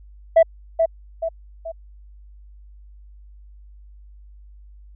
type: tone with echo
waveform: sine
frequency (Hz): 657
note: E5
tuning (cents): -6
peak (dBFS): -6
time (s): 0.36-0.43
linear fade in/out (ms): 10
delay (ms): 430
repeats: 3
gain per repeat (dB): -7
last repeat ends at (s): 1.72
effects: tanh soft clip ceiling -7 dBFS + added 50 Hz sine -42 dBFS peak until 4.95 s